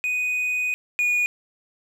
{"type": "tone pair in turn", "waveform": "triangle", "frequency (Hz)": [2489, 2452], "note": ["D#7", "D#7"], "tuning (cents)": [0, -26], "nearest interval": "unison", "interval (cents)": 26, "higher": "first", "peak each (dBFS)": [-20, -17], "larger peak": "second", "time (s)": [[0.04, 0.74], [0.99, 1.26]], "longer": "first", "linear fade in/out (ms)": 0, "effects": []}